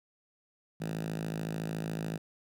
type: tone with high-pass filter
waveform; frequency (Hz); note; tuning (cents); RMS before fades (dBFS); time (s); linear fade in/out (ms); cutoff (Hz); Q
5% pulse; 53.8; A1; -38; -36; 0.8-2.18; 10; 160; 4.1
effects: none